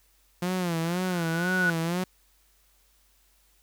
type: tone with vibrato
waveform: sawtooth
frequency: 174 Hz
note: F3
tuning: 6 cents flat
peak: -22 dBFS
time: 0.42-2.04 s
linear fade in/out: 5 ms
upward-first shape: sine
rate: 2 Hz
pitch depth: 110 cents each way
type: tone with exponential growth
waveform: sine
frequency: 1473 Hz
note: F#6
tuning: 8 cents flat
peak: -20 dBFS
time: 0.64-1.7 s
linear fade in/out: 2 ms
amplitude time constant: 230 ms
effects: added 48 Hz sine -65 dBFS peak until 3.62 s + white hiss -65 dBFS RMS until 3.62 s